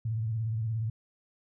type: tone with vibrato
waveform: sine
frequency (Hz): 111.7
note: A2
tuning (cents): +27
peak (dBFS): -28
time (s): 0.05-0.9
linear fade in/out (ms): 5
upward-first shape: sine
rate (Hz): 17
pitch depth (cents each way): 79
effects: none